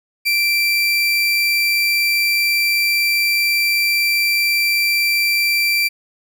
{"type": "tone", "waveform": "30% pulse", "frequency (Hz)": 2349, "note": "D7", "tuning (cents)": 0, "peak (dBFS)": -12, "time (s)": [0.25, 5.89], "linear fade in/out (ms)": 20, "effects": []}